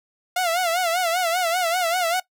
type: tone with vibrato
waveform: sawtooth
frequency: 698.5 Hz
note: F5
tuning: in tune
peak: -16 dBFS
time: 0.36-2.2 s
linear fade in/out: 5 ms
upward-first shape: sine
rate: 5.1 Hz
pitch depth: 110 cents each way
effects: noise-tail reverb RT60 0.1 s tail -19 dB re dry